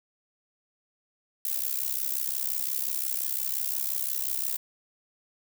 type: noise with amplitude modulation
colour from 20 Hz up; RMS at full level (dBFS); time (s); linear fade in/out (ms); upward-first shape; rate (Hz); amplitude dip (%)
violet; -26; 1.45-4.57; 2; sine; 65.7; 90
effects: none